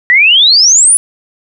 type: exponential sweep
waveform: sine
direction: up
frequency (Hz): 1888 to 10250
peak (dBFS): -3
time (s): 0.1-0.97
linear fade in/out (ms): 0
effects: none